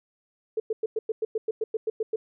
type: tone bursts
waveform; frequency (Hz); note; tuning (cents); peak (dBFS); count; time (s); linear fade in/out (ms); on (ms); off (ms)
sine; 440; A4; 0; -23; 13; 0.57-2.16; 5; 30; 100
effects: none